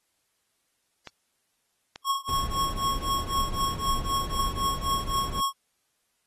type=clicks; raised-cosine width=0.2 ms; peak=-23 dBFS; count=2; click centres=1.073 / 1.959 s
type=tone with tremolo; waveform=square; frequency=1095 Hz; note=C#6; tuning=22 cents flat; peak=-23 dBFS; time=2.04-5.53 s; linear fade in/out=50 ms; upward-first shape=triangle; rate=3.9 Hz; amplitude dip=100%
type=noise with exponential decay; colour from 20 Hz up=brown; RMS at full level=-29 dBFS; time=2.29-2.44 s; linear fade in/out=1 ms; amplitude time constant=32 ms
type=noise; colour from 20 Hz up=brown; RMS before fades=-33 dBFS; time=2.32-5.41 s; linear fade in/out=10 ms
effects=white hiss -74 dBFS RMS until 6.26 s + AAC 32 kbps

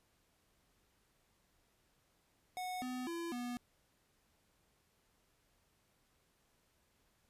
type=tone with pitch steps; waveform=square; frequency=734 / 252.1 / 338.2 / 243.8 Hz; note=F#5 / B3 / E4 / B3; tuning=-14 / +36 / +44 / -22 cents; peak=-40 dBFS; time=2.57-3.57 s; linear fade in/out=0 ms; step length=250 ms; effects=pink hiss -75 dBFS RMS until 7.29 s + resampled to 32000 Hz

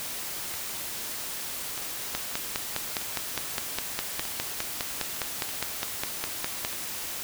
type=two click trains; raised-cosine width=0.2 ms; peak=-19 / -10 dBFS; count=6 / 23; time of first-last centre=0.54-6.728 / 2.15-6.649 s; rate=0.808 / 4.89 Hz; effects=white hiss -35 dBFS RMS until 7.23 s

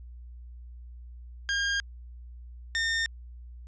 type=tone pair in turn; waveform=sawtooth; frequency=1614 / 1820 Hz; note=G#6 / A#6; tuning=-50 / -42 cents; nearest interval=major second; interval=208 cents; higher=second; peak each=-22 dBFS; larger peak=neither; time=1.49-1.8 / 2.75-3.06 s; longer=neither; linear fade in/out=0 ms; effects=added 60 Hz sine -42 dBFS peak until 3.67 s + resampled to 16000 Hz

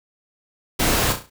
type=noise with echo; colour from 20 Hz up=pink; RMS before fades=-20 dBFS; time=0.79-1.13 s; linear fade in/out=10 ms; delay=34 ms; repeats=5; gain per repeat=-7 dB; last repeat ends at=1.3 s; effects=none

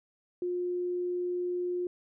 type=tone; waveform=sine; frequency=356.4 Hz; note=F4; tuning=35 cents sharp; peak=-29 dBFS; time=0.42-1.87 s; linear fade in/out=2 ms; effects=none

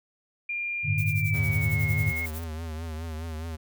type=tone with pitch glide; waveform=sine; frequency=2400 to 2163 Hz; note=D7 to C#7; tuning=+37 to -43 cents; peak=-28 dBFS; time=0.49-2.26 s; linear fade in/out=5 ms; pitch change=-180 cents; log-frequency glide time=1.07-1.82 s
type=chord; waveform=sine; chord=G suspended second; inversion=none; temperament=equal with one note detuned; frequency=98 / 110 / 149.74 Hz; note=G2 / A2 / D3; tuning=0 / 0 / +34 cents; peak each=-28 dBFS; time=0.83-2.14 s; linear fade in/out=50 ms
type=noise with tremolo; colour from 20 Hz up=violet; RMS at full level=-38 dBFS; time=0.98-2.44 s; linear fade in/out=2 ms; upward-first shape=sine; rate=11 Hz; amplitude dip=90%
type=tone with vibrato; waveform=square; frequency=80.4 Hz; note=E2; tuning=43 cents flat; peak=-33 dBFS; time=1.33-3.57 s; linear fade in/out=20 ms; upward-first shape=triangle; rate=4.8 Hz; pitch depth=81 cents each way
effects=none

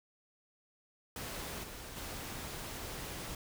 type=noise with level steps; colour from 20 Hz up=pink; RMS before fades=-42 / -47 / -43 dBFS; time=1.16-3.35 s; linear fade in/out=2 ms; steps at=1.63 / 1.96 s; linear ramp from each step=10 ms; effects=none

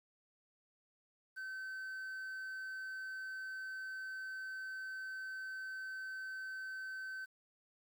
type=tone with quantisation; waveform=triangle; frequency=1535 Hz; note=G6; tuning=37 cents flat; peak=-40 dBFS; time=1.36-7.26 s; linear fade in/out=20 ms; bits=11; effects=none

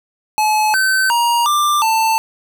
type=tone with pitch steps; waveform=square; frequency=857 / 1536 / 945 / 1185 / 889 Hz; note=A5 / G6 / A#5 / D6 / A5; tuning=-46 / -36 / +23 / +15 / +18 cents; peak=-13 dBFS; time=0.38-2.18 s; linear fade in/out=0 ms; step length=360 ms; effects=none

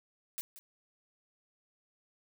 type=noise with echo; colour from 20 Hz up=blue; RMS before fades=-38 dBFS; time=0.38-0.41 s; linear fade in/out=0 ms; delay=180 ms; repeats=1; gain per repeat=-13 dB; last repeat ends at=0.59 s; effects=none

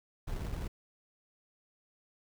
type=noise with sample-and-hold; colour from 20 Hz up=brown; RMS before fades=-37 dBFS; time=0.27-0.68 s; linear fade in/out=10 ms; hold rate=2450 Hz; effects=none

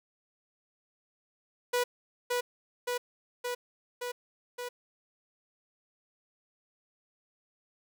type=tone with echo; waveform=sawtooth; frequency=489.6 Hz; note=B4; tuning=15 cents flat; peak=-22 dBFS; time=1.73-1.84 s; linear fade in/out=10 ms; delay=570 ms; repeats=5; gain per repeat=-2 dB; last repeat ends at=4.69 s; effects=none

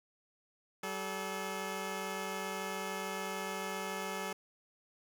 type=tone pair together; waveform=10% pulse; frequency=191.68 / 430.3 Hz; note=G3 / A4; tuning=-39 / -39 cents; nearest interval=octave + major second; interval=1400 cents; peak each=-32 / -31 dBFS; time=0.83-4.33 s; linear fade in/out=5 ms; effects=none

